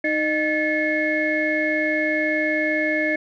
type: tone cluster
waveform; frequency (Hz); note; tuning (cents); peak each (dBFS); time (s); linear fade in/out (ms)
sine; 310.4 / 613 / 1735 / 2171; D#4 / D#5 / A6 / C#7; -4 / -26 / -25 / -37; -24; 0.04-3.16; 5
effects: tanh soft clip ceiling -10 dBFS